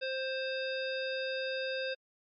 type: harmonic tone with a mistuned harmonic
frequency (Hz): 526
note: C5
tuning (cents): +9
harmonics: 1 / 3 / 5 / 7 / 9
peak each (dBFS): -35 / -40 / -42 / -43 / -45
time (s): 0.01-1.95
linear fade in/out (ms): 20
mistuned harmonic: 9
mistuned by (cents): +40
effects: AAC 48 kbps